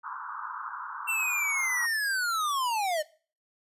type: band-pass noise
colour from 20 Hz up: pink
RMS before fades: -38 dBFS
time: 0.03-1.87 s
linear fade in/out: 20 ms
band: 910 to 1500 Hz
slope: 96 dB/octave
type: linear sweep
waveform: square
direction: down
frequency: 2720 to 589 Hz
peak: -27 dBFS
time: 1.07-3.03 s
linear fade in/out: 20 ms
effects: noise-tail reverb RT60 0.4 s tail -20 dB re dry + resampled to 32000 Hz